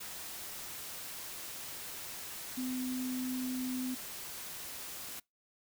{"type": "tone in noise", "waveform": "sine", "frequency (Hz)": 255, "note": "C4", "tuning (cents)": -44, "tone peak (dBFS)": -34, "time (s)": [2.57, 3.95], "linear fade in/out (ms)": 10, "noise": "white", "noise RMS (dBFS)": -44, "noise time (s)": [0, 5.2], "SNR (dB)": 7, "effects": ["noise-tail reverb RT60 0.2 s tail -25 dB re dry"]}